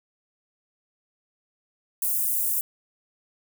white high-pass noise, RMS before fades -25 dBFS, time 2.02-2.61 s, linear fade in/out 2 ms, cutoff 9400 Hz, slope 24 dB/octave, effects none

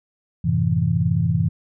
sine chord, F# half-diminished seventh, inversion none, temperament equal, 92.5 / 110 / 130.81 / 164.81 Hz, F#2 / A2 / C3 / E3, 0 / 0 / 0 / 0 cents, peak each -24 / -23 / -23 / -20 dBFS, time 0.44-1.49 s, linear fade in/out 10 ms, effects none

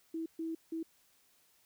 sine tone bursts at uneven times, 325.7 Hz, E4, 21 cents flat, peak -35 dBFS, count 3, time 0.14-0.26 / 0.39-0.55 / 0.72-0.83 s, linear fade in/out 5 ms, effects white hiss -69 dBFS RMS until 1.65 s

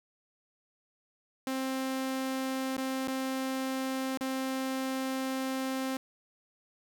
sawtooth tone with dropouts, 263.7 Hz, C4, 14 cents sharp, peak -27 dBFS, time 1.47-5.97 s, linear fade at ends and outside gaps 2 ms, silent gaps 2.768-2.779 / 3.075-3.081 / 4.174-4.209 s, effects none

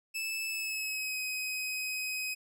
sawtooth tone with pitch glide, 2624 to 2523 Hz, E7 to D#7, -9 to +23 cents, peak -30 dBFS, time 0.14-2.35 s, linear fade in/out 20 ms, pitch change -68 cents, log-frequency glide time 0.49-1.18 s, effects none

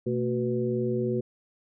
harmonic tone with a mistuned harmonic, 123.47 Hz, B2, in tune, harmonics 1 / 2 / 3 / 4, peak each -31 / -30 / -28 / -33 dBFS, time 0.06-1.21 s, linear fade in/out 10 ms, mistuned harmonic 2, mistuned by -150 cents, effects none

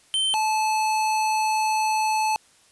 square tone pair in turn, 3100 / 867.8 Hz, G7 / A5, -20 / -24 cents, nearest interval octave + minor seventh, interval 2204 cents, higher first, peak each -21 dBFS, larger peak neither, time 0.14-0.34 / 0.34-2.36 s, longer second, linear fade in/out 0 ms, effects white hiss -57 dBFS RMS until 2.71 s + resampled to 24000 Hz

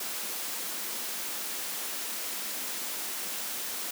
white high-pass noise, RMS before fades -35 dBFS, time 0-3.91 s, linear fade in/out 5 ms, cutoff 180 Hz, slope 96 dB/octave, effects none

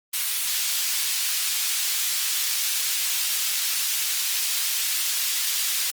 pink high-pass noise, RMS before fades -25 dBFS, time 0.13-5.91 s, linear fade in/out 10 ms, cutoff 3200 Hz, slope 12 dB/octave, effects Opus 32 kbps

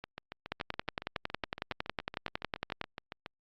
two click trains, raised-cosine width 0.3 ms, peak -16 / -24 dBFS, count 26 / 24, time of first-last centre 0.52-2.814 / 0.04-3.261 s, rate 10.9 / 7.14 Hz, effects low-pass 5000 Hz 12 dB/octave + Opus 48 kbps

